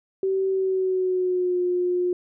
sine tone with pitch glide, 383.6 to 357.9 Hz, G4 to F4, -37 to +42 cents, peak -20 dBFS, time 0.23-2.13 s, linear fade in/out 2 ms, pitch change -121 cents, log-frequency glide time 0.49-1.6 s, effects none

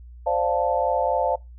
sine chord, D minor seventh, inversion third, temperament equal, 523.3 / 587.3 / 698.5 / 880 Hz, C5 / D5 / F5 / A5, 0 / 0 / 0 / 0 cents, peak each -25 dBFS, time 0.26-1.36 s, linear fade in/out 10 ms, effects noise-tail reverb RT60 0.2 s tail -22 dB re dry + added 60 Hz sine -40 dBFS peak until 1.58 s

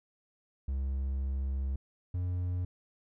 triangle tone pair in turn, 67.2 / 89.7 Hz, C2 / F2, +47 / +47 cents, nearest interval perfect fourth, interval 500 cents, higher second, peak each -28 dBFS, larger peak neither, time 0.68-1.76 / 2.14-2.65 s, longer first, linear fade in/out 5 ms, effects none

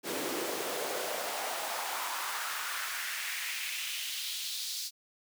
pink noise with high-pass filter sweep, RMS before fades -36 dBFS, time 0.03-4.91 s, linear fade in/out 50 ms, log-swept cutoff 300 to 4700 Hz, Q 2.2, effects none

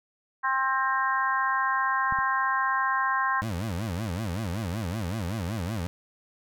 harmonic tone, 264.9 Hz, C4, 22 cents sharp, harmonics 3 / 4 / 5 / 6 / 7, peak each -33 / -25 / -36 / -29 / -33 dBFS, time 0.43-3.42 s, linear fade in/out 20 ms
clicks, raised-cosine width 5 ms, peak -25 / -30 dBFS, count 2, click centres 2.124 / 2.188 s
25% pulse tone with vibrato, 98 Hz, G2, in tune, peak -25 dBFS, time 3.42-5.87 s, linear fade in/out 0 ms, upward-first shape sine, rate 5.3 Hz, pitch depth 280 cents each way
effects none

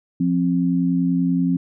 sine tone pair together, 174.61 / 265.1 Hz, F3 / C4, 0 / +23 cents, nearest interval perfect fifth, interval 723 cents, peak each -19 dBFS, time 0.2-1.57 s, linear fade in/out 5 ms, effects none

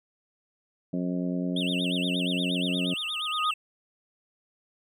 harmonic tone, 89.7 Hz, F2, 47 cents sharp, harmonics 2 / 3 / 4 / 5 / 6 / 7, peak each -29 / -30 / -39 / -44 / -41 / -40 dBFS, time 0.93-2.94 s, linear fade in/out 5 ms
triangle tone with vibrato, 3136 Hz, G7, in tune, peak -28 dBFS, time 1.56-3.54 s, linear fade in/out 5 ms, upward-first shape sine, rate 8.5 Hz, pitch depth 290 cents each way
sine tone with exponential growth, 1244.5 Hz, D#6, in tune, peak -22 dBFS, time 2.68-3.51 s, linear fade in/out 5 ms, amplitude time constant 180 ms
effects none

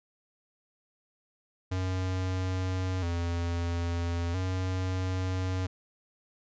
square tone with vibrato, 89.1 Hz, F2, 35 cents sharp, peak -29 dBFS, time 1.71-5.67 s, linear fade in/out 10 ms, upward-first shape square, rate 0.38 Hz, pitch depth 71 cents each way, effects resampled to 16000 Hz

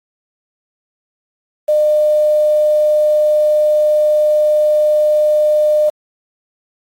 sine tone with quantisation, 605 Hz, D#5, 49 cents flat, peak -9 dBFS, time 1.68-5.9 s, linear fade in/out 10 ms, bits 6, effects AAC 64 kbps

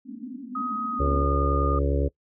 white band-pass noise, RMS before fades -36 dBFS, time 0.05-1.25 s, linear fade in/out 50 ms, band 220 to 270 Hz, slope 96 dB/octave
sine tone with pitch glide, 1258 to 1220.8 Hz, D#6 to D#6, +19 to -33 cents, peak -27 dBFS, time 0.55-1.79 s, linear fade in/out 5 ms, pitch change -52 cents, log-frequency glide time 0.92-1.07 s
harmonic tone, 70 Hz, C#2, 18 cents sharp, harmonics 1 / 2 / 4 / 5 / 6 / 7 / 8, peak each -23 / -30 / -30 / -34 / -31 / -33 / -32 dBFS, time 0.99-2.09 s, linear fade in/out 20 ms
effects noise-tail reverb RT60 0.1 s tail -22 dB re dry

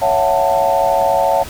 sine chord, F# minor seventh, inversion second, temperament just, 555 / 666 / 740 / 888 Hz, C#5 / E5 / F#5 / A5, +2 / +18 / 0 / +16 cents, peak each -17 dBFS, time 0.01-1.44 s, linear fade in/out 20 ms, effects pink hiss -32 dBFS RMS until 1.49 s

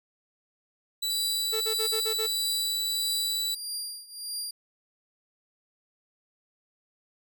sawtooth tone, 3951 Hz, B7, in tune, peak -24 dBFS, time 1.02-3.55 s, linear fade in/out 10 ms
25% pulse tone with tremolo, 4787 Hz, D8, 32 cents sharp, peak -26 dBFS, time 1.1-4.51 s, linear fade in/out 5 ms, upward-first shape triangle, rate 1.6 Hz, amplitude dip 90%
45% pulse tone bursts, 441.6 Hz, A4, 6 cents sharp, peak -30 dBFS, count 6, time 1.52-2.272 s, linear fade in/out 20 ms, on 92 ms, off 40 ms
effects none

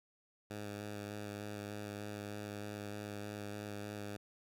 10% pulse tone with vibrato, 103.5 Hz, G#2, 5 cents flat, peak -34 dBFS, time 0.5-4.17 s, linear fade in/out 10 ms, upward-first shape square, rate 3.3 Hz, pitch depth 13 cents each way, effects none

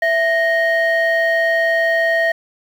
sine tone pair together, 662.5 / 1864.7 Hz, E5 / A#6, +9 / 0 cents, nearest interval octave + tritone, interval 1791 cents, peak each -14 dBFS, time 0.02-2.32 s, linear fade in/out 5 ms, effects tanh soft clip ceiling -10 dBFS + 7-bit

